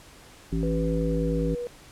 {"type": "harmonic tone", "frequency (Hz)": 55, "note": "A1", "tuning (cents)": 0, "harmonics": [1, 3, 5, 7], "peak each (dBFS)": [-28, -27, -30, -35], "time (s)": [0.52, 1.55], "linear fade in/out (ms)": 5}
{"type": "tone with pitch glide", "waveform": "sine", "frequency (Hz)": [493.9, 483.5], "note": ["B4", "B4"], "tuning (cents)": [0, -37], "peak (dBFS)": -29, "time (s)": [0.63, 1.67], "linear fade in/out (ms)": 0, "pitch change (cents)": -37, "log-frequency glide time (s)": [0.9, 1.43]}
{"effects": ["pink hiss -50 dBFS RMS until 1.91 s", "low-pass 11000 Hz 12 dB/octave"]}